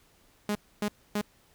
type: tone bursts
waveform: sawtooth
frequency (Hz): 207.7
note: G#3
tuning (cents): 0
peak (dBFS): -23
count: 3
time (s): 0.49-1.213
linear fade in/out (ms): 2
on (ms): 61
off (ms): 270
effects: pink hiss -63 dBFS RMS until 1.54 s